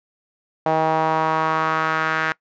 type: tone with band-pass filter sweep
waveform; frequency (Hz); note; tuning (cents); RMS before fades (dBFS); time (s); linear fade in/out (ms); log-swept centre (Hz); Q
sawtooth; 158.9; D#3; +37; -20; 0.66-2.32; 0; 750 to 1600; 2.8
effects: noise-tail reverb RT60 0.1 s tail -22 dB re dry + resampled to 16000 Hz